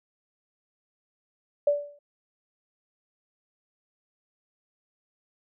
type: tone with exponential decay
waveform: sine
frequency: 580 Hz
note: D5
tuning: 22 cents flat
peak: -16 dBFS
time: 1.67-1.99 s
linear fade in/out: 5 ms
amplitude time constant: 69 ms
effects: none